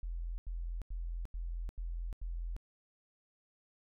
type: tone bursts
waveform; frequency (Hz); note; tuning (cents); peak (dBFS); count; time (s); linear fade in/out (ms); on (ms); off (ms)
sine; 42.45; F1; -48; -36; 6; 0.03-2.565; 0; 350; 87
effects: none